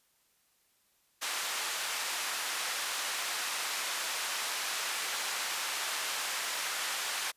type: band-pass noise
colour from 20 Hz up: pink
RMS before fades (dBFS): -35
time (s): 1.21-7.32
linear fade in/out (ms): 20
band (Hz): 1100 to 11000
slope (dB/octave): 12
effects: white hiss -71 dBFS RMS until 7.36 s + resampled to 32000 Hz